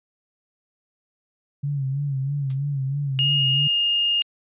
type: tone with vibrato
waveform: sine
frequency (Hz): 138.59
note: C#3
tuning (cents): 0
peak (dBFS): -22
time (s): 1.63-3.68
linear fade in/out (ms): 10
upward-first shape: sine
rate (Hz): 3.1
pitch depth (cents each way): 75
type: noise with exponential decay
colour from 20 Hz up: blue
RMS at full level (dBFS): -34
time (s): 2.5-2.6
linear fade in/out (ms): 1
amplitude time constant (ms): 20
type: tone with pitch glide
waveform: sine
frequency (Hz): 2852 to 2834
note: F7 to F7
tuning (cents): +36 to +25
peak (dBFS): -18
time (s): 3.19-4.22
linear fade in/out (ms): 0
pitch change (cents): -11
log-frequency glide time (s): 3.5-3.74
effects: resampled to 8000 Hz